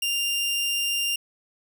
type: tone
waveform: sawtooth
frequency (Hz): 2794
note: F7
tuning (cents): 0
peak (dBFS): -20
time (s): 0.02-1.16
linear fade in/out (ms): 5
effects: none